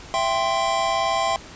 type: chord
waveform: square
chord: C major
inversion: first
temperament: equal with one note detuned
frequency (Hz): 665.8 / 784 / 1046.5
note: E5 / G5 / C6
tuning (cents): +17 / 0 / 0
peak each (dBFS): -25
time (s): 0.14-1.36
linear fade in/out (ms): 0
effects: pink hiss -41 dBFS RMS until 1.55 s + resampled to 16000 Hz